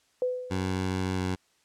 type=tone with exponential decay; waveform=sine; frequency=502 Hz; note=B4; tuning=28 cents sharp; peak=-22 dBFS; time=0.22-0.87 s; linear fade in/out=1 ms; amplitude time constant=140 ms
type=tone with pitch glide; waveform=15% pulse; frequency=93.4 to 92.54 Hz; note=F#2 to F#2; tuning=+17 to +1 cents; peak=-21 dBFS; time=0.5-1.36 s; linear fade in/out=20 ms; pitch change=-16 cents; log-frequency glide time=1.15-1.2 s
effects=white hiss -67 dBFS RMS until 1.64 s + low-pass 8000 Hz 12 dB/octave